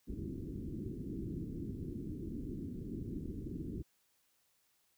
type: low-pass noise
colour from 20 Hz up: white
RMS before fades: -42 dBFS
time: 0.07-3.83 s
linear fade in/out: 20 ms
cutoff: 350 Hz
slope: 48 dB/octave
effects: white hiss -75 dBFS RMS until 4.97 s